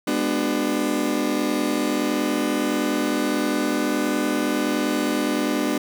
35% pulse chord, G# half-diminished seventh, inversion none, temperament just, 207.7 / 249.2 / 299 / 373.8 Hz, G#3 / B3 / D4 / F#4, 0 / +16 / +31 / +18 cents, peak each -27 / -24 / -22 / -28 dBFS, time 0.07-5.78 s, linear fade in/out 5 ms, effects none

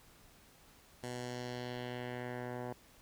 10% pulse tone with low-pass filter sweep, 123.47 Hz, B2, in tune, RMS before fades -42 dBFS, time 1.03-2.73 s, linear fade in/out 5 ms, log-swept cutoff 9300 to 1100 Hz, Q 1.5, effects pink hiss -62 dBFS RMS until 3.01 s

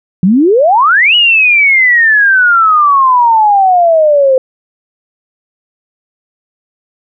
sine exponential two-way sweep, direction up then down, 171 to 2945 to 513 Hz, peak -4 dBFS, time 0.23-4.38 s, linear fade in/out 2 ms, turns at 1.15 s, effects none

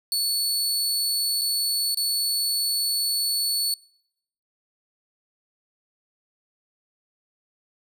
sawtooth tone with dropouts, 4435 Hz, C#8, in tune, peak -19 dBFS, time 0.12-3.74 s, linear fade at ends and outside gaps 1 ms, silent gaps 1.413-1.417 / 1.946-1.972 s, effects noise-tail reverb RT60 0.8 s tail -26 dB re dry

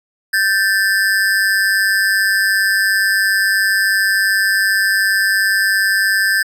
square ring-modulated tone, 1661.2 Hz, G#6, in tune, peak -10 dBFS, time 0.33-6.43 s, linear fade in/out 10 ms, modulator 98.6 Hz, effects resampled to 32000 Hz

